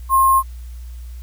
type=tone with sample-and-hold; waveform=sine; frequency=1066 Hz; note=C6; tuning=32 cents sharp; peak=-10 dBFS; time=0.09-0.43 s; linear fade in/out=50 ms; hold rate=11025 Hz; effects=added 60 Hz sine -30 dBFS peak until 1.22 s + white hiss -52 dBFS RMS until 1.22 s